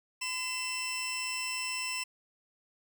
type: tone pair together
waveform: 20% pulse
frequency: 1016 / 2671 Hz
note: B5 / E7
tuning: +49 / +22 cents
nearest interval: octave + perfect fourth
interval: 1673 cents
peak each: -35 / -29 dBFS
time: 0.21-2.04 s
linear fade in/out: 10 ms
effects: none